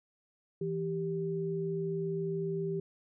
sine tone pair together, 164.55 / 392 Hz, E3 / G4, -3 / 0 cents, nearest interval octave + minor third, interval 1503 cents, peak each -35 / -33 dBFS, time 0.61-2.8 s, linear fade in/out 5 ms, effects none

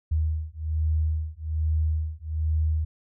sine beating tone pair, 77.78 / 78.98 Hz, D#2 / D#2, 0 / +26 cents, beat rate 1.2 Hz, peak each -26 dBFS, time 0.11-2.85 s, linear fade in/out 10 ms, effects none

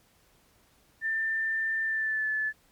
sine tone with pitch glide, 1787 to 1735.1 Hz, A6 to A6, +26 to -25 cents, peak -26 dBFS, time 1.01-2.53 s, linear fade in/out 50 ms, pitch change -51 cents, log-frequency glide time 1.83-2.28 s, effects pink hiss -64 dBFS RMS until 2.71 s + MP3 96 kbps

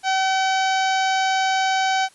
harmonic tone, 763 Hz, G5, 47 cents flat, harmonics 1 / 2 / 3 / 4 / 5 / 6 / 7 / 8 / 9, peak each -19 / -25 / -29 / -31 / -33 / -35 / -36 / -37 / -38 dBFS, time 0.03-2.09 s, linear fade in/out 50 ms, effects white hiss -53 dBFS RMS until 2.14 s + resampled to 24000 Hz

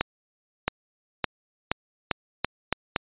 accelerating click train, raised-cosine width 0.3 ms, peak -6 dBFS, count 8, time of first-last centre 0.01-2.962 s, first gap 670 ms, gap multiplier 0.84, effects resampled to 8000 Hz

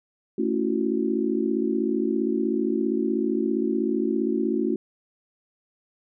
sine chord, F# minor seventh, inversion first, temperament just, 222 / 277.5 / 333 / 370 Hz, A3 / C#4 / E4 / F#4, +16 / +2 / +18 / 0 cents, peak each -27 dBFS, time 0.38-4.76 s, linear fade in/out 5 ms, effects none

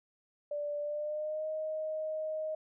sine tone with pitch glide, 586 to 624.4 Hz, D5 to D#5, -4 to +6 cents, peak -33 dBFS, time 0.51-2.55 s, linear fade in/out 5 ms, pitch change +110 cents, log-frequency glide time 0.8-1.47 s, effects none

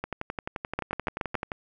two click trains, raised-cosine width 0.5 ms, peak -12 / -16 dBFS, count 5 / 18, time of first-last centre 0.79-1.353 / 0.04-1.518 s, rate 7.11 / 11.5 Hz, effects none

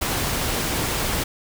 pink noise, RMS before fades -24 dBFS, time 0.01-1.24 s, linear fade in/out 10 ms, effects none

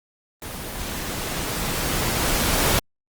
pink noise with level ramp, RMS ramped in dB -33 to -19 dBFS, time 0.42-2.79 s, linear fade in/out 2 ms, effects Opus 24 kbps

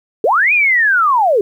sine linear two-way sweep, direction up then down, 376.2 to 2509 to 376.2 Hz, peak -9 dBFS, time 0.24-1.41 s, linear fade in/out 2 ms, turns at 0.53 s, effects 8-bit

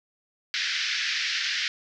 pink band-pass noise, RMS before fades -28 dBFS, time 0.54-1.68 s, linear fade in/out 0 ms, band 1600 to 5600 Hz, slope 48 dB/octave, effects none

